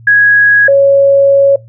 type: tone pair in turn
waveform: sine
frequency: 1661.2 / 554.4 Hz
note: G#6 / C#5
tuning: 0 / 0 cents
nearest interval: octave + perfect fifth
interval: 1900 cents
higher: first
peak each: -3 dBFS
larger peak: neither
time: 0.07-0.68 / 0.68-1.56 s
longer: second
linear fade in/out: 5 ms
effects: noise-tail reverb RT60 0.2 s tail -20 dB re dry + added 115 Hz sine -33 dBFS peak until 1.68 s